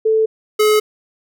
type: tone pair in turn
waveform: sine / square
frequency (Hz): 440 / 426.2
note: A4 / G#4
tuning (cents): 0 / +45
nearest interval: minor second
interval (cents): 55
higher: first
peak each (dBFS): -11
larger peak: neither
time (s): 0.05-0.26 / 0.59-0.8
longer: neither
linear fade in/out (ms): 10
effects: none